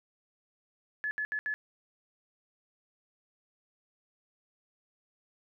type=tone bursts at uneven times; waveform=sine; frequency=1714 Hz; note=A6; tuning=46 cents flat; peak=-30 dBFS; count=4; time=1.04-1.11 / 1.18-1.25 / 1.32-1.39 / 1.46-1.54 s; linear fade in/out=0 ms; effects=none